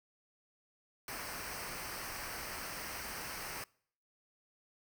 pink noise with comb filter, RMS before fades -43 dBFS, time 1.08-3.64 s, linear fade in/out 2 ms, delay 0.28 ms, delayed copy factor -0.65, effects noise-tail reverb RT60 0.6 s tail -25 dB re dry

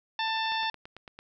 harmonic tone, 889 Hz, A5, 18 cents sharp, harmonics 1 / 2 / 3 / 4 / 5 / 6, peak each -30 / -34 / -37 / -34 / -41 / -42 dBFS, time 0.19-0.7 s, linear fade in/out 2 ms
click train, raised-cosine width 0.3 ms, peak -28 dBFS, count 7, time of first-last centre 0.52-1.19 s, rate 8.96 Hz
effects none

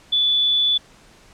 sine tone, 3464 Hz, A7, 28 cents flat, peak -15 dBFS, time 0.12-0.78 s, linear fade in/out 10 ms, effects pink hiss -50 dBFS RMS until 1.33 s + low-pass 8000 Hz 12 dB/octave

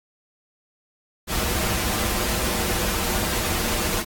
pink noise with comb filter, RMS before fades -24 dBFS, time 1.27-4.05 s, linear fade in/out 50 ms, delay 7.2 ms, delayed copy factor -0.7, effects AAC 64 kbps

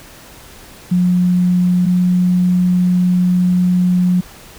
sine tone pair in turn, 179.3 / 180.1 Hz, F3 / F#3, +46 / -46 cents, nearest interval unison, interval 8 cents, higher second, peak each -10 dBFS, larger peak neither, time 0.91-1.86 / 1.86-4.21 s, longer second, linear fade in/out 10 ms, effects pink hiss -39 dBFS RMS until 4.58 s

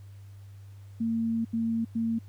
sine tone bursts at uneven times, 227.6 Hz, A#3, 41 cents flat, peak -25 dBFS, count 3, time 1-1.45 / 1.53-1.85 / 1.95-2.19 s, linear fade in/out 10 ms, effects added 99 Hz sine -44 dBFS peak until 2.28 s + pink hiss -64 dBFS RMS until 2.28 s

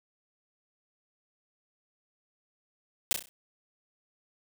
white noise with echo, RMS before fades -24 dBFS, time 3.11-3.13 s, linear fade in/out 0 ms, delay 32 ms, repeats 5, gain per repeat -7 dB, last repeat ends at 3.29 s, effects none

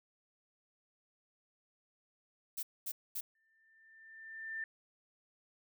violet noise bursts, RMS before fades -39 dBFS, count 3, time 2.57-3.21 s, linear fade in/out 10 ms, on 60 ms, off 230 ms
sine tone with exponential growth, 1788 Hz, A6, 27 cents sharp, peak -36 dBFS, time 3.35-4.64 s, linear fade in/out 2 ms, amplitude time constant 280 ms
effects none

